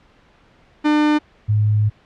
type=tone pair in turn; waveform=45% pulse / sine; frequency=300 / 105.87 Hz; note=D4 / G#2; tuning=+37 / +34 cents; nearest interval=octave + tritone; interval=1803 cents; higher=first; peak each=-13 dBFS; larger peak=neither; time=0.84-1.19 / 1.48-1.9 s; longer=second; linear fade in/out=20 ms; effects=pink hiss -53 dBFS RMS until 2.05 s + low-pass 3000 Hz 12 dB/octave